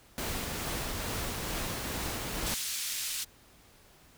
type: noise with tremolo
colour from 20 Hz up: pink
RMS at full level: -34 dBFS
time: 0.18-2.54 s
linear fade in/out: 0 ms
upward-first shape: triangle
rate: 2.3 Hz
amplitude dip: 25%
type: band-pass noise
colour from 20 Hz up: white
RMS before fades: -35 dBFS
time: 2.45-3.25 s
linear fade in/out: 20 ms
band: 2400 to 10000 Hz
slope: 12 dB/octave
effects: pink hiss -59 dBFS RMS until 4.17 s